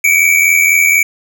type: tone pair together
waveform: square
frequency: 2255 / 2339 Hz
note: C#7 / D7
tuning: +29 / -8 cents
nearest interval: minor second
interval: 63 cents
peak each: -11 dBFS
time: 0.04-1.03 s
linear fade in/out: 5 ms
effects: none